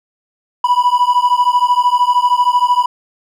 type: beating tone pair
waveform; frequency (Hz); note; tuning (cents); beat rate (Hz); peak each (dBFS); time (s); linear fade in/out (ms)
triangle; 977 / 990; B5 / B5; -19 / +4; 13; -11; 0.64-2.86; 5
effects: none